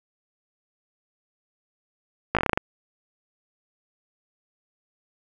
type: slowing click train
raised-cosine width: 0.5 ms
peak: -5 dBFS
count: 9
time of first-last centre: 2.35-2.575 s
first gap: 17 ms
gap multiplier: 1.14
effects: 7-bit